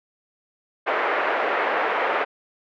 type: band-pass noise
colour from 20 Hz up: pink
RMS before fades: -23 dBFS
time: 0.86-2.25 s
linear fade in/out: 20 ms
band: 440 to 2200 Hz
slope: 24 dB/octave
effects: none